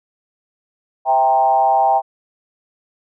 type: tone with frequency modulation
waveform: sine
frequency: 790 Hz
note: G5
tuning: 13 cents sharp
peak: -11 dBFS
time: 1.05-2.02 s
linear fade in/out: 50 ms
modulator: 134 Hz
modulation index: 0.92
effects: none